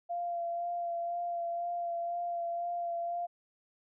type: tone with vibrato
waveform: sine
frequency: 690 Hz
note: F5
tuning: 21 cents flat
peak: -32 dBFS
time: 0.09-3.27 s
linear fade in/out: 20 ms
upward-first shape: sine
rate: 2 Hz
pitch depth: 18 cents each way
effects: none